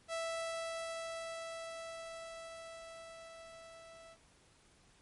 sawtooth tone with level ramp, 659.3 Hz, E5, in tune, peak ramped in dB -32 to -50 dBFS, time 0.08-4.17 s, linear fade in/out 50 ms, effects pink hiss -66 dBFS RMS until 5.01 s + MP3 48 kbps

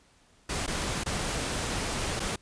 pink noise with dropouts, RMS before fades -31 dBFS, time 0.49-2.36 s, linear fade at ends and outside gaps 5 ms, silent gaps 0.665-0.676 / 1.037-1.06 / 2.196-2.201 s, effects pink hiss -62 dBFS RMS until 2.41 s + resampled to 22050 Hz

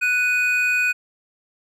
triangle tone pair together, 1480 / 2489 Hz, F#6 / D#7, 0 / 0 cents, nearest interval major sixth, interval 900 cents, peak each -20 / -17 dBFS, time 0.01-0.93 s, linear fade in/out 20 ms, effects none

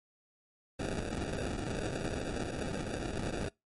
white noise with sample-and-hold, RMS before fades -36 dBFS, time 0.79-3.49 s, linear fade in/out 10 ms, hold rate 1050 Hz, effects noise-tail reverb RT60 0.2 s tail -24 dB re dry + MP3 48 kbps

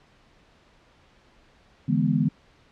sine chord, E dominant seventh, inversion third, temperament equal, 146.83 / 164.81 / 207.7 / 246.9 Hz, D3 / E3 / G#3 / B3, 0 / 0 / 0 / 0 cents, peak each -25 dBFS, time 1.88-2.29 s, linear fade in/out 10 ms, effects pink hiss -58 dBFS RMS until 2.71 s + low-pass 4000 Hz 12 dB/octave

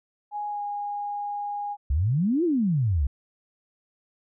sine tone with pitch glide, 830.6 to 820.1 Hz, G#5 to G#5, 0 to -22 cents, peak -28 dBFS, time 0.31-1.77 s, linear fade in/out 50 ms, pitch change -22 cents, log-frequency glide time 0.49-0.62 s
sine exponential two-way sweep, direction up then down, 62.7 to 364.4 to 62.7 Hz, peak -20 dBFS, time 1.9-3.07 s, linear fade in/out 5 ms, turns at 2.44 s
effects none

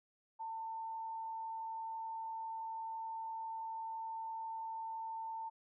sine tone with frequency modulation, 897 Hz, A5, 33 cents sharp, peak -40 dBFS, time 0.39-5.5 s, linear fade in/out 20 ms, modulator 40.9 Hz, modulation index 0.21, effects none

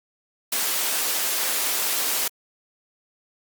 white high-pass noise, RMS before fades -24 dBFS, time 0.52-2.28 s, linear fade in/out 5 ms, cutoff 320 Hz, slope 12 dB/octave, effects Opus 48 kbps

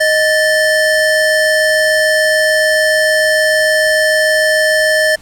square tone pair together, 622.3 / 1760.1 Hz, D#5 / A6, 0 / 0 cents, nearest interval octave + tritone, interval 1800 cents, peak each -13 dBFS, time 0-5.16 s, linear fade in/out 10 ms, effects pink hiss -43 dBFS RMS until 5.21 s + low-pass 11000 Hz 12 dB/octave

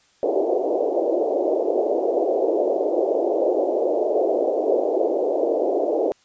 pink band-pass noise, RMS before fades -21 dBFS, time 0.23-6.12 s, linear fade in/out 0 ms, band 340 to 680 Hz, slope 48 dB/octave, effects white hiss -59 dBFS RMS until 6.24 s + resampled to 16000 Hz

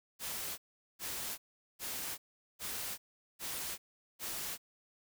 white noise bursts, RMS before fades -40 dBFS, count 6, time 0.19-4.58 s, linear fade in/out 50 ms, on 390 ms, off 410 ms, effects none

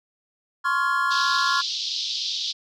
triangle chord, Db major seventh, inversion third, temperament equal with one note detuned, 1046.5 / 1108.7 / 1396.9 / 1686.4 Hz, C6 / Db6 / F6 / Ab6, 0 / 0 / 0 / +26 cents, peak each -24 / -24 / -22 / -27 dBFS, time 0.64-1.62 s, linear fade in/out 20 ms
pink band-pass noise, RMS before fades -28 dBFS, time 1.1-2.53 s, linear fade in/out 20 ms, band 3300 to 5300 Hz, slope 48 dB/octave
effects none

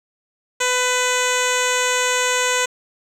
10% pulse tone with low-pass filter, 500 Hz, B4, 21 cents sharp, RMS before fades -19 dBFS, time 0.6-2.66 s, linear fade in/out 10 ms, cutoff 7100 Hz, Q 2.4, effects 7-bit

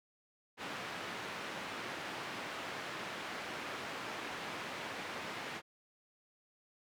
white band-pass noise, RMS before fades -43 dBFS, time 0.57-5.62 s, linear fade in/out 50 ms, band 140 to 2200 Hz, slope 12 dB/octave, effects none

